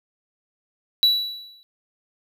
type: tone with exponential decay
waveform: triangle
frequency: 3932 Hz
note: B7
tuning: 8 cents flat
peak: -10 dBFS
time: 1.03-1.63 s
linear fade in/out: 0 ms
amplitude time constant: 130 ms
effects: none